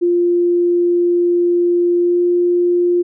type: tone with pitch glide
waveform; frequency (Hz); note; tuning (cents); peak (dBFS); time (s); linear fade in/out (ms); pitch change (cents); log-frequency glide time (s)
sine; 349.2 to 351.6; F4 to F4; 0 to +12; -11; 0.01-3.03; 20; +12; 2-2.2
effects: none